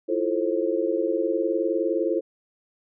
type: chord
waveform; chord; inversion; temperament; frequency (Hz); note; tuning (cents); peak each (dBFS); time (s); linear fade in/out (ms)
sine; F major seventh; third; equal with one note detuned; 329.6 / 349.2 / 440 / 530.9; E4 / F4 / A4 / C5; 0 / 0 / 0 / +25; -27; 0.08-2.21; 20
effects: none